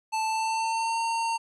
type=tone with pitch glide; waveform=square; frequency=880 to 914.2 Hz; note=A5 to A#5; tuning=0 to -34 cents; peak=-26 dBFS; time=0.12-1.38 s; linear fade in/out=20 ms; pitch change=+66 cents; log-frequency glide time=0.25-1 s; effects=resampled to 24000 Hz + 11-bit